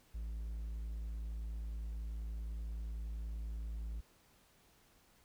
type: tone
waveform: triangle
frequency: 55.2 Hz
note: A1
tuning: 6 cents sharp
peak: -37 dBFS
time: 0.14-4.01 s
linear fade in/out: 10 ms
effects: pink hiss -68 dBFS RMS until 5.24 s